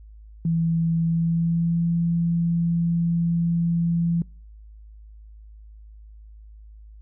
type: tone with pitch glide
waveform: sine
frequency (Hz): 165.4 to 169.07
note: E3 to E3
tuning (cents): +6 to +44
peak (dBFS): -19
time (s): 0.45-4.22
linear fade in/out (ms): 2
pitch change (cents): +38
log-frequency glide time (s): 1.02-1.85
effects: noise-tail reverb RT60 0.4 s tail -25 dB re dry + added 53 Hz sine -42 dBFS peak until 7.01 s